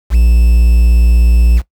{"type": "tone with quantisation", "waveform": "triangle", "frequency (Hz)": 58.27, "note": "A#1", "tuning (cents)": 0, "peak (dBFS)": -3, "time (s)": [0.1, 1.62], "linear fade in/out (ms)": 50, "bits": 5, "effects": ["noise-tail reverb RT60 0.1 s tail -18 dB re dry"]}